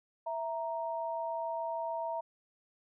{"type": "tone pair together", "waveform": "sine", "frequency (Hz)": [659.3, 932.4], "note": ["E5", "A#5"], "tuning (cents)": [0, 0], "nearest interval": "tritone", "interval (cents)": 600, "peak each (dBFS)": [-36, -36], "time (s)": [0.26, 2.21], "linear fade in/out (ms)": 10, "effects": []}